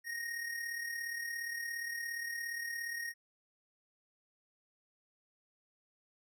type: tone with amplitude modulation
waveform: square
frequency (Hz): 1864.7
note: A#6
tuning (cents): 0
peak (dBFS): -36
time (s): 0.04-3.14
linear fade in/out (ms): 50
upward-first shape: sine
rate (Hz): 37.2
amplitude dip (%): 50
effects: none